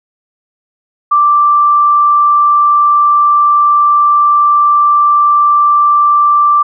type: tone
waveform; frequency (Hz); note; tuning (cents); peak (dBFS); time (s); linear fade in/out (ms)
sine; 1174.7; D6; 0; -5; 1.11-6.63; 10
effects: none